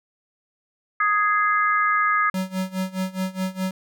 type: harmonic tone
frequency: 415.8 Hz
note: G#4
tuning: 2 cents sharp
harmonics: 3 / 4 / 5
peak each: -19 / -23 / -26 dBFS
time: 1-2.3 s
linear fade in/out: 5 ms
type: tone with tremolo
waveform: square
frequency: 187.6 Hz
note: F#3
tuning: 24 cents sharp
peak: -22 dBFS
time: 2.34-3.71 s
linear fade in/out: 2 ms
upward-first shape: sine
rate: 4.8 Hz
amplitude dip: 90%
effects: none